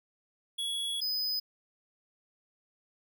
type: tone pair in turn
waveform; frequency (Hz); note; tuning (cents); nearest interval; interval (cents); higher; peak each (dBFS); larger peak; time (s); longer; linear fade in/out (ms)
square; 3361 / 5010; G#7 / D#8; +20 / +11; perfect fifth; 691; second; -32 / -30; second; 0.58-1.01 / 1.01-1.4; first; 10
effects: none